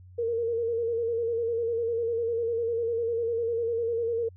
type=tone with vibrato; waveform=sine; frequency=463.6 Hz; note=A#4; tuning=10 cents flat; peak=-25 dBFS; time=0.18-4.29 s; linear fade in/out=10 ms; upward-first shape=square; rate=10 Hz; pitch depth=38 cents each way; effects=added 91 Hz sine -47 dBFS peak until 4.36 s